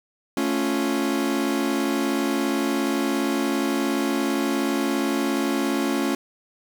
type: chord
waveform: 40% pulse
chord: A augmented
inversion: none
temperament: equal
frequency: 220 / 277.2 / 349.2 Hz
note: A3 / C#4 / E#4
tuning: 0 / 0 / 0 cents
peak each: -27 / -23 / -26 dBFS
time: 0.37-6.15 s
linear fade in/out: 2 ms
effects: 9-bit

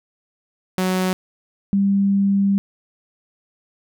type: tone pair in turn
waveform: sawtooth / sine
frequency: 185.4 / 197.99 Hz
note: F#3 / G3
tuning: +4 / +18 cents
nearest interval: minor second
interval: 114 cents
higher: second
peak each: -14 dBFS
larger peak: neither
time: 0.78-1.13 / 1.73-2.58 s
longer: second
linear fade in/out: 0 ms
effects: none

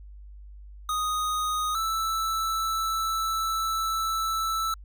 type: tone pair in turn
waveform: square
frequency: 1245 / 1319 Hz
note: D#6 / E6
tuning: +1 / +1 cents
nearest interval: minor second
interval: 100 cents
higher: second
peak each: -26 dBFS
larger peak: neither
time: 0.89-1.75 / 1.75-4.74 s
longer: second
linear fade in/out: 2 ms
effects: added 50 Hz sine -42 dBFS peak until 4.84 s

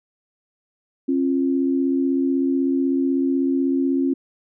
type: tone pair together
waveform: sine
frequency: 270 / 346.1 Hz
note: C#4 / F4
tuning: -45 / -16 cents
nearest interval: major third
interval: 429 cents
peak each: -18 / -24 dBFS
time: 1.08-4.14 s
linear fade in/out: 10 ms
effects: none

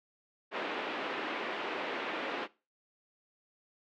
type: band-pass noise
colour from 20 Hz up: pink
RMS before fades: -37 dBFS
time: 0.51-2.48 s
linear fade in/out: 50 ms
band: 290 to 3100 Hz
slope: 24 dB/octave
effects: noise-tail reverb RT60 0.3 s tail -20 dB re dry

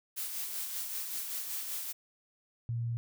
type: noise with tremolo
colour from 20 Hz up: blue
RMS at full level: -36 dBFS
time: 0.16-1.93 s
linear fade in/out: 20 ms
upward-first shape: sine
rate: 5.2 Hz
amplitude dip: 40%
type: tone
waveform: sine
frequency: 117.2 Hz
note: A#2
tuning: 10 cents sharp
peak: -31 dBFS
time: 2.69-2.97 s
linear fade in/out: 0 ms
effects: none

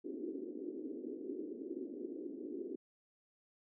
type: band-pass noise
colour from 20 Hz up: white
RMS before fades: -44 dBFS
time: 0.04-2.76 s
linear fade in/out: 10 ms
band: 260 to 400 Hz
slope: 48 dB/octave
effects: none

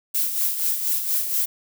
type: noise with tremolo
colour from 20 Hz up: violet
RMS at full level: -21 dBFS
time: 0.14-1.46 s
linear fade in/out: 10 ms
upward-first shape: sine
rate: 4.2 Hz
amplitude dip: 55%
effects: none

